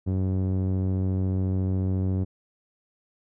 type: tone with low-pass filter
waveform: sawtooth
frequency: 94.1 Hz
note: F#2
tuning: 30 cents sharp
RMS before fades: -25 dBFS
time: 0.06-2.25 s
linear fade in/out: 20 ms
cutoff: 340 Hz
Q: 0.79
effects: none